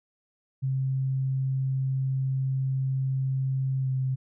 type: tone with pitch glide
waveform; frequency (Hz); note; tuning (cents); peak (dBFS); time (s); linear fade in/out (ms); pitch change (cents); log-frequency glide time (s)
sine; 133 to 131.17; C3 to C3; +29 to +5; -24; 0.62-4.16; 20; -24; 3.81-3.88
effects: none